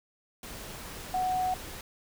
sine tone in noise, 740 Hz, F#5, in tune, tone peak -26 dBFS, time 1.14-1.54 s, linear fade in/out 2 ms, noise pink, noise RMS -42 dBFS, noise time 0.43-1.81 s, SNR +13 dB, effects none

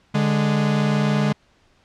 45% pulse tone pair together, 146.83 / 207.1 Hz, D3 / G#3, 0 / -5 cents, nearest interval tritone, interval 595 cents, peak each -20 dBFS, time 0.14-1.33 s, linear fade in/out 10 ms, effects pink hiss -59 dBFS RMS until 1.84 s + low-pass 5000 Hz 12 dB/octave

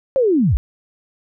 sine linear sweep, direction down, 555 to 41.21 Hz, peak -12 dBFS, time 0.16-0.57 s, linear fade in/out 0 ms, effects none

